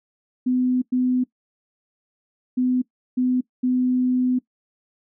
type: tone bursts at uneven times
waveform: sine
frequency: 252.3 Hz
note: B3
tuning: 37 cents sharp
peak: -17 dBFS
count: 5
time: 0.46-0.82 / 0.92-1.24 / 2.57-2.82 / 3.17-3.41 / 3.63-4.39 s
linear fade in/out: 10 ms
effects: noise-tail reverb RT60 0.1 s tail -20 dB re dry